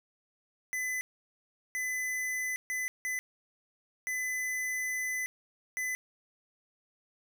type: tone bursts at uneven times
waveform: square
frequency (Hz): 2012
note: B6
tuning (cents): +32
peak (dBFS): -32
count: 6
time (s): 0.73-1.01 / 1.75-2.56 / 2.7-2.88 / 3.05-3.19 / 4.07-5.26 / 5.77-5.95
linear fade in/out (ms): 0
effects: none